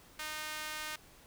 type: tone with high-pass filter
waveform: sawtooth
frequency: 307.4 Hz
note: D#4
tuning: 21 cents flat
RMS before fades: -41 dBFS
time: 0.19-0.96 s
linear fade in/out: 5 ms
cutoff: 1500 Hz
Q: 0.94
effects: pink hiss -59 dBFS RMS until 1.26 s